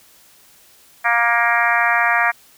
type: harmonic tone with a mistuned harmonic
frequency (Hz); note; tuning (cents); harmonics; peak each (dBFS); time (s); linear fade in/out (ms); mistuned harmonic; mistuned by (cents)
234.9; A#3; +13; 3 / 4 / 5 / 6 / 7 / 8 / 9 / 10; -21 / -23 / -22 / -23 / -20 / -20 / -25 / -25; 1.04-2.32; 20; 9; +17
effects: white hiss -50 dBFS RMS until 2.57 s